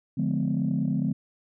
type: chord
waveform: sine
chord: D diminished seventh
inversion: none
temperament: just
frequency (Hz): 146.83 / 176.2 / 211.4 / 253.7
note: D3 / F3 / Ab3 / Cb4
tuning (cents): 0 / +16 / +31 / +47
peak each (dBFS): -28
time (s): 0.17-1.13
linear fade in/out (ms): 10
effects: tanh soft clip ceiling -16 dBFS